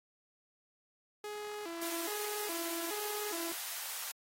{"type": "tone with vibrato", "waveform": "sawtooth", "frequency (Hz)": 374.8, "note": "F#4", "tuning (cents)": 22, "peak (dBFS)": -36, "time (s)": [1.24, 3.52], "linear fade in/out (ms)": 2, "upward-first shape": "square", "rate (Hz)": 1.2, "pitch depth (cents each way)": 190}
{"type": "high-pass noise", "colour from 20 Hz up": "white", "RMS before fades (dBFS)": -41, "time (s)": [1.81, 4.12], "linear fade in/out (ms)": 10, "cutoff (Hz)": 630, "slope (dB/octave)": 24}
{"effects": ["AAC 48 kbps"]}